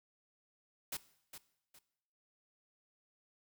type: noise with echo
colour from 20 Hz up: white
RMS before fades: -40 dBFS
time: 0.92-0.97 s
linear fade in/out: 5 ms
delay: 410 ms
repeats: 2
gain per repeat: -10 dB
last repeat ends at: 1.79 s
effects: noise-tail reverb RT60 0.8 s tail -18 dB re dry